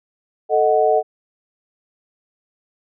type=chord; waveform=sine; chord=D# diminished; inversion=second; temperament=equal; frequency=440 / 622.3 / 740 Hz; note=A4 / D#5 / F#5; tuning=0 / 0 / 0 cents; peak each=-17 dBFS; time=0.49-1.03 s; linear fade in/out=50 ms; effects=none